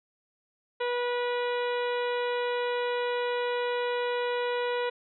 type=harmonic tone; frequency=487.1 Hz; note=B4; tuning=24 cents flat; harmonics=1 / 2 / 3 / 4 / 5 / 6 / 7 / 8; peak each=-28 / -34 / -38 / -40 / -42 / -44 / -45 / -46 dBFS; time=0.8-4.9 s; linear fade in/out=10 ms; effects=none